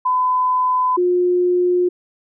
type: tone pair in turn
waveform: sine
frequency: 1009 / 357.6 Hz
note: B5 / F4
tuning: +37 / +41 cents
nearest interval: octave + tritone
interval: 1796 cents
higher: first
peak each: -14 / -13 dBFS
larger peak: second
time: 0.05-0.97 / 0.97-1.89 s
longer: neither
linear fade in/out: 10 ms
effects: none